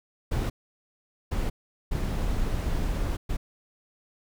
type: noise bursts at uneven times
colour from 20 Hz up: brown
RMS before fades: -27 dBFS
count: 4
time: 0.31-0.5 / 1.31-1.5 / 1.91-3.17 / 3.29-3.37 s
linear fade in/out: 10 ms
effects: none